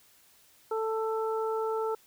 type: harmonic tone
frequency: 442.5 Hz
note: A4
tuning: 10 cents sharp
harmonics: 1 / 2 / 3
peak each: -29 / -35 / -37 dBFS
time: 0.71-1.95 s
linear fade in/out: 5 ms
effects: white hiss -61 dBFS RMS until 2.06 s